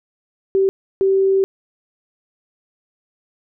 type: tone bursts at uneven times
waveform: sine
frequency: 386.5 Hz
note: G4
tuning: 24 cents flat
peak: -12 dBFS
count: 2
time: 0.55-0.69 / 1.01-1.44 s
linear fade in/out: 0 ms
effects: none